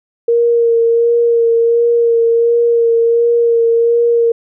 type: tone with vibrato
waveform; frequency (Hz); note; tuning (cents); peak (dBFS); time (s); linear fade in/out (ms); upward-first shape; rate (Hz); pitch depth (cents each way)
sine; 466.2; A#4; 0; -8; 0.28-4.32; 5; sine; 1.4; 19
effects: none